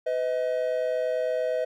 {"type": "tone pair together", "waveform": "triangle", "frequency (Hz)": [504.2, 633], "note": ["B4", "D#5"], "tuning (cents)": [36, 30], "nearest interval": "major third", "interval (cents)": 394, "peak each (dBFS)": -25, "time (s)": [0.06, 1.65], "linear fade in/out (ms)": 10, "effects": []}